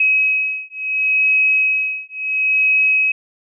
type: beating tone pair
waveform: sine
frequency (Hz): 2549 / 2549.72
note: D#7 / D#7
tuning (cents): +41 / +42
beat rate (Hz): 0.72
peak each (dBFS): -17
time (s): 0-3.12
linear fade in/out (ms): 5
effects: none